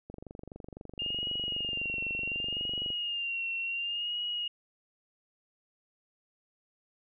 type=click train; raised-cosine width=2 ms; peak=-30 dBFS; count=68; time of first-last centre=0.1-2.903 s; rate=23.9 Hz
type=tone with vibrato; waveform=sine; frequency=2810 Hz; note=F7; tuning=10 cents sharp; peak=-31 dBFS; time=0.99-4.48 s; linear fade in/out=5 ms; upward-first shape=sine; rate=0.69 Hz; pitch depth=56 cents each way
effects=none